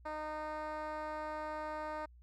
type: tone with band-pass filter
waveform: 10% pulse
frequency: 306.9 Hz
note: D#4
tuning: 24 cents flat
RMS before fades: -41 dBFS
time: 0.05-2.06 s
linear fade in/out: 10 ms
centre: 780 Hz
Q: 1.3
effects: added 60 Hz sine -56 dBFS peak until 2.22 s